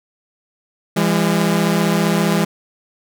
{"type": "tone pair together", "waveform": "sawtooth", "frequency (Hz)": [168.3, 203.5], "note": ["E3", "G#3"], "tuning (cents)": [36, -35], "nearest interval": "minor third", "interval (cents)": 329, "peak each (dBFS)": -13, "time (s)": [0.96, 2.45], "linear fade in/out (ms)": 10, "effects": []}